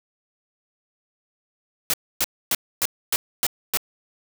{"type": "noise bursts", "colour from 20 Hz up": "white", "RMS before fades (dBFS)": -21, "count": 7, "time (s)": [1.9, 3.772], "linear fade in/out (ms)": 0, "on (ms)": 36, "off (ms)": 270, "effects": []}